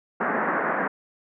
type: band-pass noise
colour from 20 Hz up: white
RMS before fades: -25 dBFS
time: 0.2-0.88 s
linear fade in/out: 10 ms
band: 170 to 1800 Hz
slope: 48 dB/octave
effects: none